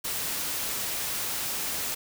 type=noise; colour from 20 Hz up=white; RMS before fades=-31 dBFS; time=0.04-1.95 s; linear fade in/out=10 ms; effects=none